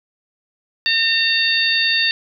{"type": "harmonic tone", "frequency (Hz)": 911, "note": "A#5", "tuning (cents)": -40, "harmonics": [2, 3, 4, 5], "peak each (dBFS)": [-20, -20, -20, -20], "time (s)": [0.86, 2.11], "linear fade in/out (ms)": 0, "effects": []}